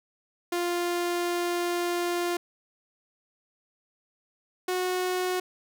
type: tone pair in turn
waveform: sawtooth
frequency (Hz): 349.4 / 365.8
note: F4 / F#4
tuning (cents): +1 / -20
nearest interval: minor second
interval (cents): 79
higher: second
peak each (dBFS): -22 / -22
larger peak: neither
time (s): 0.52-2.37 / 4.68-5.4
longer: first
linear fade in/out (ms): 5
effects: none